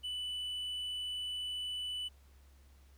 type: tone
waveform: triangle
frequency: 2982 Hz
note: F#7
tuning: 13 cents sharp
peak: -35 dBFS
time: 0.03-2.09 s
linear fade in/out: 20 ms
effects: added 68 Hz sine -58 dBFS peak until 2.97 s + pink hiss -69 dBFS RMS until 2.97 s